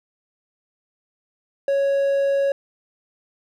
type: tone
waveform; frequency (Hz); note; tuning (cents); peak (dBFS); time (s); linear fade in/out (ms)
triangle; 554.4; C#5; 0; -15; 1.68-2.52; 2
effects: none